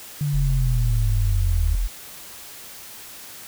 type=linear sweep; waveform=sine; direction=down; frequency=148.3 to 74.4 Hz; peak=-20 dBFS; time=0.21-1.75 s; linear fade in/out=0 ms
type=tone; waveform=sine; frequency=41.9 Hz; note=E1; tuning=29 cents sharp; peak=-19 dBFS; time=0.33-1.88 s; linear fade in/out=20 ms
effects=white hiss -40 dBFS RMS until 3.47 s